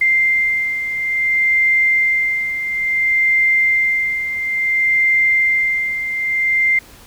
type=beating tone pair; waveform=sine; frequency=2093 / 2093.58 Hz; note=C7 / C7; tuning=0 / 0 cents; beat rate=0.58 Hz; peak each=-21 / -14 dBFS; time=0.01-6.79 s; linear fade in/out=5 ms; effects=pink hiss -43 dBFS RMS until 7.06 s